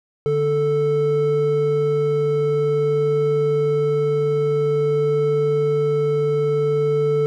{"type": "tone pair together", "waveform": "triangle", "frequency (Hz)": [146.7, 439.6], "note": ["D3", "A4"], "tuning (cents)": [-2, -2], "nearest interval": "octave + perfect fifth", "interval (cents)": 1900, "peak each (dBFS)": [-21, -15], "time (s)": [0.26, 7.26], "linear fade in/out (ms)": 0, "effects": []}